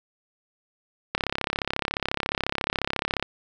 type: click train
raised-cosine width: 0.3 ms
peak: -8 dBFS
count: 72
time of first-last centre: 1.15-3.226 s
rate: 34.2 Hz
effects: none